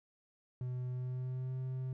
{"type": "tone with pitch glide", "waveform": "triangle", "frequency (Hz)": [125.6, 129.58], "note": ["B2", "C3"], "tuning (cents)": [30, -16], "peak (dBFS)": -34, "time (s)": [0.61, 1.93], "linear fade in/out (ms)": 2, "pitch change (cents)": 54, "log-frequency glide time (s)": [0.9, 1.56], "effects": []}